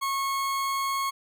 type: tone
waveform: 40% pulse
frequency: 1094 Hz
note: C#6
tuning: 23 cents flat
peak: -25 dBFS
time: 0.01-1.11 s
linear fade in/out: 20 ms
effects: none